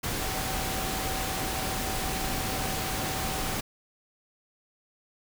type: tone in noise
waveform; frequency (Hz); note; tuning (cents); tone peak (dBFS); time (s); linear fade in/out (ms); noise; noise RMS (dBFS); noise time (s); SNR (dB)
sine; 763; G5; -47; -37; 0.21-3.55; 10; pink; -31; 0.03-3.61; -9
effects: none